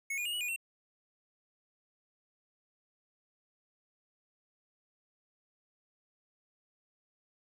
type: tone with pitch steps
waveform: square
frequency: 2197 / 2439 / 2851 / 2927 / 2453 / 2714 Hz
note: C#7 / D#7 / F7 / F#7 / D#7 / E7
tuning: -16 / -35 / +35 / -19 / -25 / +50 cents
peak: -34 dBFS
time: 0.1-0.562 s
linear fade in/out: 5 ms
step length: 77 ms
effects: none